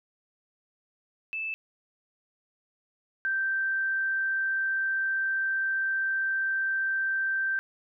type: tone pair in turn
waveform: sine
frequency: 2630 / 1563.8 Hz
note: E7 / G6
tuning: -5 / -5 cents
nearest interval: major sixth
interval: 900 cents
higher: first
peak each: -30 / -25 dBFS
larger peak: second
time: 1.33-1.54 / 3.25-7.59 s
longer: second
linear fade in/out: 0 ms
effects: none